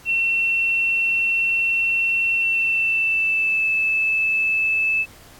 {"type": "tone with pitch glide", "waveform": "sine", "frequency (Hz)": [2710, 2621], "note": ["E7", "E7"], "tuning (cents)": [47, -11], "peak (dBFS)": -17, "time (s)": [0.05, 5.06], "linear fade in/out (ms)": 50, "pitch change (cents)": -58, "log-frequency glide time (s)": [2.34, 3.66], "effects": ["pink hiss -47 dBFS RMS until 5.39 s", "AAC 64 kbps"]}